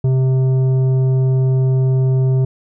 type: tone with tanh clipping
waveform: sine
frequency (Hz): 130.81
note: C3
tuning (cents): 0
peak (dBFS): -13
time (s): 0.04-2.45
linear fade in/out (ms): 5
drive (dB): 9
effects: none